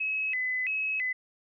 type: tone with vibrato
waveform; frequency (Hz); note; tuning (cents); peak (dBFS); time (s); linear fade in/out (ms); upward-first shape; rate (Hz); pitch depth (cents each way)
sine; 2274; C#7; +44; -27; 0-1.13; 10; square; 1.5; 210
effects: none